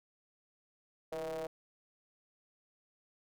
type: ring-modulated tone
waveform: square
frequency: 77.78 Hz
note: D#2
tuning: in tune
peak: -35 dBFS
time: 1.12-1.47 s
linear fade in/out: 5 ms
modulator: 562 Hz
effects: none

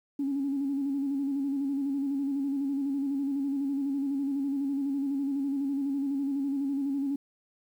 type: tone with vibrato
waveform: sine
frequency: 277.2 Hz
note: C#4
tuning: in tune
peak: -26 dBFS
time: 0.19-7.16 s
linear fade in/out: 5 ms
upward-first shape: square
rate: 12 Hz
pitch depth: 41 cents each way
effects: tanh soft clip ceiling -22 dBFS + 10-bit

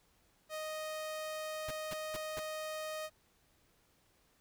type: tone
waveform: sawtooth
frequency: 622.3 Hz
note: D#5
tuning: in tune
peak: -35 dBFS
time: 0.49-3.1 s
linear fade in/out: 50 ms
type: noise bursts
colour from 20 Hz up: pink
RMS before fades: -43 dBFS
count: 4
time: 1.68-2.396 s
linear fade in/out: 5 ms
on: 29 ms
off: 200 ms
effects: pink hiss -71 dBFS RMS until 4.4 s

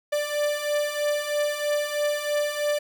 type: beating tone pair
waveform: 45% pulse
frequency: 587.3 / 590.4 Hz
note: D5 / D5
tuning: 0 / +9 cents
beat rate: 3.1 Hz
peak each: -29 / -25 dBFS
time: 0.12-2.79 s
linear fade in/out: 10 ms
effects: none

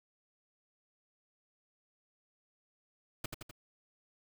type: noise with echo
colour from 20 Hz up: pink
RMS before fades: -37 dBFS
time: 3.24-3.26 s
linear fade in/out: 5 ms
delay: 84 ms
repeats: 3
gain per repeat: -4 dB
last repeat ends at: 3.512 s
effects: none

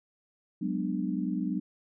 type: chord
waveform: sine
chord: G# half-diminished seventh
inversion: third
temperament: just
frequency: 186.89 / 207.7 / 249.2 / 299 Hz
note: F#3 / G#3 / B3 / D4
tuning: +18 / 0 / +16 / +31 cents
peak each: -32 / -35 / -34 / -34 dBFS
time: 0.61-1.6 s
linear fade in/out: 10 ms
effects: none

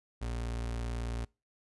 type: tone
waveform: 35% pulse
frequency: 58.3 Hz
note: A#1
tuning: 1 cent sharp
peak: -32 dBFS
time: 0.21-1.25 s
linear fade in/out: 10 ms
effects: noise-tail reverb RT60 0.3 s tail -26 dB re dry + resampled to 24000 Hz

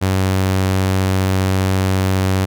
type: tone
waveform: sawtooth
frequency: 94.8 Hz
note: F#2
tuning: 43 cents sharp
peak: -10 dBFS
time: 0.01-2.46 s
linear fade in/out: 20 ms
effects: none

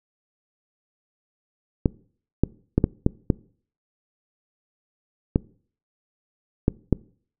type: clicks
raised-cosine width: 3 ms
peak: -4 dBFS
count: 9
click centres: 1.858 / 2.436 / 2.78 / 2.841 / 3.064 / 3.302 / 5.359 / 6.681 / 6.927 s
effects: noise-tail reverb RT60 0.5 s tail -23 dB re dry

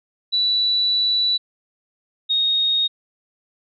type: tone pair in turn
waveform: sine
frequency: 3951 / 3729 Hz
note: B7 / A#7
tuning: 0 / 0 cents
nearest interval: minor second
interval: 100 cents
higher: first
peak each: -16 dBFS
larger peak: neither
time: 0.32-1.38 / 2.29-2.88 s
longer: first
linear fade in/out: 20 ms
effects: none

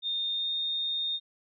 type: tone with pitch glide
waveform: sine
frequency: 3648 to 3669 Hz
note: A#7 to A#7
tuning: -38 to -28 cents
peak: -28 dBFS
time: 0.02-1.2 s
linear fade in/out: 50 ms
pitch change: +10 cents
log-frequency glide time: 0.34-0.5 s
effects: none

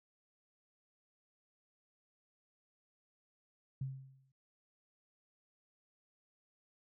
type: tone with exponential decay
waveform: sine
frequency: 133.5 Hz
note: C3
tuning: 35 cents sharp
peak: -34 dBFS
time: 3.81-4.32 s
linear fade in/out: 5 ms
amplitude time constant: 110 ms
effects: none

